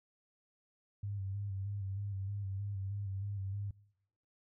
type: tone with vibrato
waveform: sine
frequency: 99 Hz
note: G2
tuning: 18 cents sharp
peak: -36 dBFS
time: 1.03-3.71 s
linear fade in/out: 5 ms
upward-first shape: square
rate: 3.2 Hz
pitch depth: 39 cents each way
effects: noise-tail reverb RT60 0.8 s tail -24 dB re dry